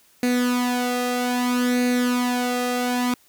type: tone with flanger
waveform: sawtooth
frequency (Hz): 246.9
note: B3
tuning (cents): 0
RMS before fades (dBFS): -22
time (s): 0.23-3.14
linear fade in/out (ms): 2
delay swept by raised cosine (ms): 0.46 to 1.56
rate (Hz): 0.62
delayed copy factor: +0.7
effects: white hiss -57 dBFS RMS until 3.28 s